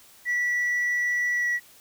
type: tone with pitch glide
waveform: sine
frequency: 1951 to 1935.3 Hz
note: B6 to B6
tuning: -22 to -36 cents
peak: -20 dBFS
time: 0.25-1.6 s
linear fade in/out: 50 ms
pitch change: -14 cents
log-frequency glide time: 1.35-1.48 s
effects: tanh soft clip ceiling -21 dBFS + white hiss -53 dBFS RMS until 1.8 s